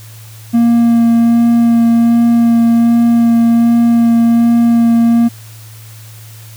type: tone with vibrato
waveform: triangle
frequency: 233.1 Hz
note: A#3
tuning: in tune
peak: -4 dBFS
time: 0.53-5.29 s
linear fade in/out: 20 ms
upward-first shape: sine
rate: 1.3 Hz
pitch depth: 10 cents each way
effects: added 110 Hz sine -32 dBFS peak until 6.56 s + white hiss -39 dBFS RMS until 6.56 s